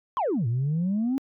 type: exponential two-way sweep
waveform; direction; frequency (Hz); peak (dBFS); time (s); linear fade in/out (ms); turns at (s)
sine; down then up; 1114 to 111.7 to 276.4; -21; 0.17-1.18; 0; 0.47
effects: tanh soft clip ceiling -20 dBFS